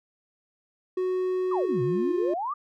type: tone with pitch glide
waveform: triangle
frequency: 369.1 to 354.7 Hz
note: F#4 to F4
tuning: -4 to +27 cents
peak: -22 dBFS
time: 0.97-2.34 s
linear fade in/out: 5 ms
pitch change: -69 cents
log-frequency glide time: 1.67-2.05 s
type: exponential two-way sweep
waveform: sine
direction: down then up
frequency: 1241 to 123.47 to 1241 Hz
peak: -27 dBFS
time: 1.51-2.54 s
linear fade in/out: 10 ms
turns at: 1.82 s
effects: none